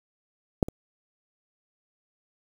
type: clicks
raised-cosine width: 2 ms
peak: -6 / -20 dBFS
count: 2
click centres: 0.628 / 0.685 s
effects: 7-bit